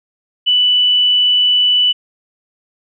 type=tone; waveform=sine; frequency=2974 Hz; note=F#7; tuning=8 cents sharp; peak=-9 dBFS; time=0.46-1.93 s; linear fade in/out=20 ms; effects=none